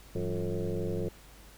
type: tone with frequency modulation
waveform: sine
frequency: 170.6 Hz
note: F3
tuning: 40 cents flat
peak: -29 dBFS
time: 0.15-1.09 s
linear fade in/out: 5 ms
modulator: 91.3 Hz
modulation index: 3.8
effects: added 50 Hz sine -54 dBFS peak until 1.57 s + pink hiss -55 dBFS RMS until 1.57 s